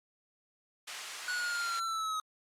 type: high-pass noise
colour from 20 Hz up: pink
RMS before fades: -42 dBFS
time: 0.87-1.8 s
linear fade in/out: 10 ms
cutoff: 1300 Hz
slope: 12 dB/octave
type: linear sweep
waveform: square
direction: down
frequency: 1474 to 1263 Hz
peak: -33 dBFS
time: 1.28-2.2 s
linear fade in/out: 2 ms
effects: low-pass 9000 Hz 12 dB/octave + Opus 48 kbps